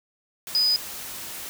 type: tone in noise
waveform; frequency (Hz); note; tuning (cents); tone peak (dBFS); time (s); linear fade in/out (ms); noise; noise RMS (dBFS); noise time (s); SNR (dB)
sine; 4978; D#8; 0; -18; 0.55-0.76; 0; white; -36; 0.47-1.49; +15
effects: none